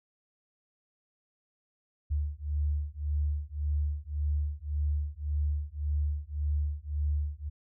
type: beating tone pair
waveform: sine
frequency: 73 / 74.8 Hz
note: D2 / D2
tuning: -10 / +32 cents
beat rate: 1.8 Hz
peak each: -31 / -31 dBFS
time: 2.1-7.5 s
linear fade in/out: 20 ms
effects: none